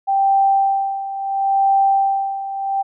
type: tone with tremolo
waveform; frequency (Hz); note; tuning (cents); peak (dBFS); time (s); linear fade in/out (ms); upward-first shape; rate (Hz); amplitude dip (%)
sine; 784; G5; 0; -11; 0.07-2.83; 20; sine; 0.73; 75
effects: none